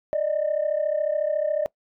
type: tone pair together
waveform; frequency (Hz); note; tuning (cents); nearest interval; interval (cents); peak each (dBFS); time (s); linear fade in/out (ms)
sine; 587.3 / 621.3; D5 / D#5; 0 / -3; minor second; 97; -23; 0.13-1.66; 0
effects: noise-tail reverb RT60 0.1 s tail -23 dB re dry + tanh soft clip ceiling -16 dBFS